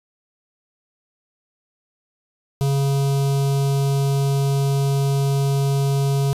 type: tone with notch filter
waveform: square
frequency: 138.59 Hz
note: C#3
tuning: in tune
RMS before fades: -19 dBFS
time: 2.61-6.33 s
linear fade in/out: 0 ms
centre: 1800 Hz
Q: 0.73
effects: resampled to 32000 Hz + 9-bit